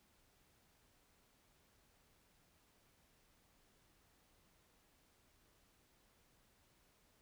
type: silence
effects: pink hiss -73 dBFS RMS until 7.21 s